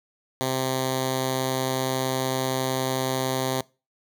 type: tone with notch filter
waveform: 5% pulse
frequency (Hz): 130.81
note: C3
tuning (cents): 0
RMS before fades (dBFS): -26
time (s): 0.41-3.61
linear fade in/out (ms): 0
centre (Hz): 1400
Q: 1.3
effects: noise-tail reverb RT60 0.3 s tail -23 dB re dry